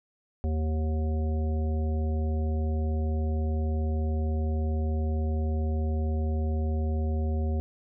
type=harmonic tone with a mistuned harmonic; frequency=77.78 Hz; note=D#2; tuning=in tune; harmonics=1 / 3 / 5 / 7 / 9; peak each=-25 / -35 / -39 / -42 / -44 dBFS; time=0.44-7.6 s; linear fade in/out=0 ms; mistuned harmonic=9; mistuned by=+57 cents; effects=none